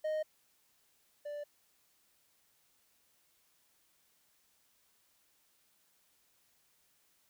triangle tone pair in turn, 620 / 586.5 Hz, D#5 / D5, -6 / -2 cents, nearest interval minor second, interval 96 cents, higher first, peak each -30 / -37 dBFS, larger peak first, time 0.04-0.23 / 1.25-1.44 s, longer neither, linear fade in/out 10 ms, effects white hiss -72 dBFS RMS until 7.29 s

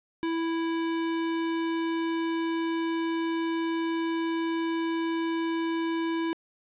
square tone, 329.8 Hz, E4, 1 cent sharp, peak -27 dBFS, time 0.23-6.33 s, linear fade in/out 0 ms, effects resampled to 8000 Hz + 10-bit

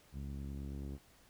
sawtooth tone with low-pass filter sweep, 69.3 Hz, C#2, in tune, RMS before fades -43 dBFS, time 0.12-0.99 s, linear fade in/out 50 ms, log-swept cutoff 200 to 340 Hz, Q 1.5, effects pink hiss -65 dBFS RMS until 1.29 s

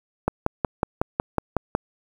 click train, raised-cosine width 1 ms, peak -6 dBFS, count 9, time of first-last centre 0.28-1.751 s, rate 5.44 Hz, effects 7-bit

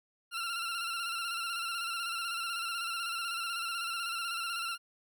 20% pulse tone with vibrato, 1371 Hz, F6, 32 cents flat, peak -29 dBFS, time 0.31-4.78 s, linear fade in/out 50 ms, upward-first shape square, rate 16 Hz, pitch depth 37 cents each way, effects none

